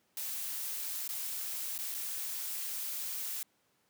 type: noise with dropouts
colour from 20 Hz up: blue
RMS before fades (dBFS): -38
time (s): 0.17-3.43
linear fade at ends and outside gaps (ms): 1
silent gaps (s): 1.078-1.09 / 1.779-1.788 / 1.943-1.947
effects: pink hiss -73 dBFS RMS until 3.89 s + high-pass 150 Hz 12 dB/octave